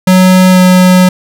square tone with pitch glide, 185 to 183.19 Hz, F#3 to F#3, 0 to -17 cents, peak -3 dBFS, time 0.07-1.09 s, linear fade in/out 5 ms, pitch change -17 cents, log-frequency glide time 0.51-0.59 s, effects none

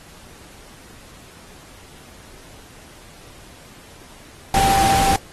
sine tone in noise, 784 Hz, G5, in tune, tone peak -16 dBFS, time 4.54-5.16 s, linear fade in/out 2 ms, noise pink, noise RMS -21 dBFS, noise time 4.54-5.16 s, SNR +2 dB, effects pink hiss -45 dBFS RMS until 5.32 s + AAC 32 kbps

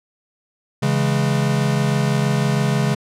square chord, C# minor, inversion none, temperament equal, 138.59 / 164.81 / 207.7 Hz, C#3 / E3 / G#3, 0 / 0 / 0 cents, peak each -19 / -24 / -23 dBFS, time 0.82-2.95 s, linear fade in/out 10 ms, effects low-pass 10000 Hz 12 dB/octave

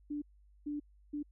sine tone bursts at uneven times, 293.7 Hz, D4, in tune, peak -35 dBFS, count 3, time 0.1-0.22 / 0.66-0.8 / 1.13-1.23 s, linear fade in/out 10 ms, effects added 50 Hz sine -60 dBFS peak until 1.31 s

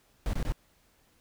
brown noise bursts, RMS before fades -29 dBFS, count 3, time 0.26-0.522 s, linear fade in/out 0 ms, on 72 ms, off 23 ms, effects pink hiss -66 dBFS RMS until 1.2 s

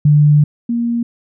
sine tone pair in turn, 148.2 / 235.3 Hz, D3 / A#3, +16 / +16 cents, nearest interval minor sixth, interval 800 cents, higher second, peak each -6 / -14 dBFS, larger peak first, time 0.05-0.44 / 0.69-1.03 s, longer first, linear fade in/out 5 ms, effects none

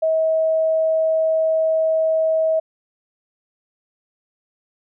sine tone, 640 Hz, D#5, 49 cents sharp, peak -15 dBFS, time 0.02-2.6 s, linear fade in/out 10 ms, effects none

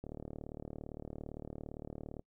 click train, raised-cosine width 2 ms, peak -30 dBFS, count 82, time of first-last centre 0.04-2.194 s, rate 37.6 Hz, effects noise-tail reverb RT60 0.1 s tail -26 dB re dry

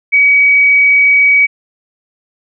sine tone, 2267 Hz, C#7, 38 cents sharp, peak -5 dBFS, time 0.12-1.47 s, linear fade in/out 20 ms, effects none

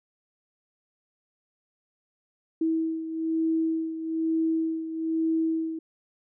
sine beating tone pair, 323.1 / 324.2 Hz, E4 / E4, -35 / -29 cents, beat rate 1.1 Hz, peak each -25 / -31 dBFS, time 2.61-5.79 s, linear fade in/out 5 ms, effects none

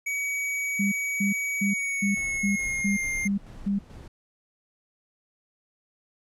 square tone with pitch glide, 2265 to 2113 Hz, C#7 to C7, +37 to +16 cents, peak -27 dBFS, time 0.06-3.28 s, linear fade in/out 10 ms, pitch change -121 cents, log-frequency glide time 1.61-3.02 s
sine tone bursts, 199.6 Hz, G3, 32 cents sharp, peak -22 dBFS, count 8, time 0.79-3.79 s, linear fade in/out 10 ms, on 130 ms, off 280 ms
brown noise with tremolo, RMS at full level -41 dBFS, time 2.16-4.08 s, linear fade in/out 5 ms, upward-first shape square, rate 2.3 Hz, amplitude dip 50%
effects low-pass 11000 Hz 12 dB/octave

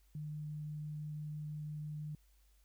sine tone, 151 Hz, D3, 48 cents sharp, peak -40 dBFS, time 0.15-2.15 s, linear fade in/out 2 ms, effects added 50 Hz sine -65 dBFS peak until 2.64 s + white hiss -75 dBFS RMS until 2.64 s

